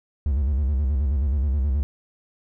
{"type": "tone with vibrato", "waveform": "triangle", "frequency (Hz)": 69.3, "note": "C#2", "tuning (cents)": 0, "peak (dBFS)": -17, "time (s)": [0.26, 1.83], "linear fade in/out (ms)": 0, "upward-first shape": "square", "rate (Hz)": 9.4, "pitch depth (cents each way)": 120, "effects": []}